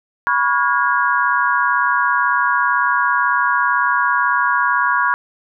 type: tone cluster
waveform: sine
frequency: 980 / 1118 / 1429 / 1643 Hz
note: B5 / C#6 / F6 / G#6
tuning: -14 / +14 / +39 / -19 cents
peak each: -19 dBFS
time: 0.27-5.14 s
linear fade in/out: 0 ms
effects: none